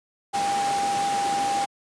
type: tone in noise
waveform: sine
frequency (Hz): 800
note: G5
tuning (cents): +35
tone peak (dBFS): -22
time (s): 0.33-1.66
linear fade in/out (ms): 20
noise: pink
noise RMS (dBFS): -30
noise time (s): 0.33-1.66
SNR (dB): +5
effects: high-pass 200 Hz 12 dB/octave + resampled to 22050 Hz